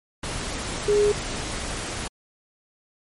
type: tone in noise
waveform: sine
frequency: 413.7 Hz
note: G#4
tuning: 7 cents flat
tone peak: -16 dBFS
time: 0.88-1.12 s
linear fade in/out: 5 ms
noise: pink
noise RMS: -30 dBFS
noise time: 0.23-2.08 s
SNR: +11 dB
effects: MP3 48 kbps